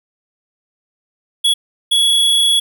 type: tone bursts at uneven times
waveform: square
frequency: 3366 Hz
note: G#7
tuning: 23 cents sharp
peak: -11 dBFS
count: 2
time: 1.44-1.54 / 1.91-2.6 s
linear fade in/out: 10 ms
effects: none